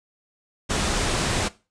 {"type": "low-pass noise", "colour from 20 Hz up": "pink", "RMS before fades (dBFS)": -24, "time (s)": [0.69, 1.49], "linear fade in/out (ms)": 20, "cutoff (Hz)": 9400, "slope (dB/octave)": 48, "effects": ["noise-tail reverb RT60 0.3 s tail -19 dB re dry"]}